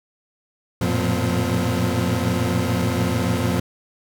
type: tone cluster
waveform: 30% pulse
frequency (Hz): 90.3 / 111.5 / 118.3 / 176.5 / 257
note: F#2 / A2 / A#2 / F3 / C4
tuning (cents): -42 / +23 / +26 / +19 / -31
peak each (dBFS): -23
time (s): 0.81-3.6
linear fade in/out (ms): 5
effects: none